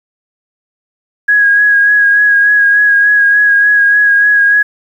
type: tone with vibrato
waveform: sine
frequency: 1654 Hz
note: G#6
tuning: 8 cents flat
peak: -5 dBFS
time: 1.28-4.63 s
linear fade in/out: 10 ms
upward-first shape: sine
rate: 3.4 Hz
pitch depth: 24 cents each way
effects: 7-bit